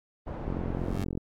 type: low-pass noise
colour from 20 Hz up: pink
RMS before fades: -36 dBFS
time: 0.26-0.99 s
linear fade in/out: 20 ms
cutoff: 810 Hz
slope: 12 dB/octave
type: click train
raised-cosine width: 3 ms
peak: -20 dBFS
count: 32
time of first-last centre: 0.48-1.175 s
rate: 44.6 Hz
type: tone with exponential growth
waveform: 20% pulse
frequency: 98.5 Hz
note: G2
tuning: 9 cents sharp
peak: -25 dBFS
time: 0.67-1.04 s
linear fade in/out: 5 ms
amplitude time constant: 79 ms
effects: AAC 64 kbps